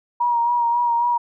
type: tone with vibrato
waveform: sine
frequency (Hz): 950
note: A#5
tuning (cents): +33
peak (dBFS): -16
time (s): 0.2-1.18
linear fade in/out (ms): 10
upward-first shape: sine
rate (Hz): 3.7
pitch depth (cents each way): 29
effects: none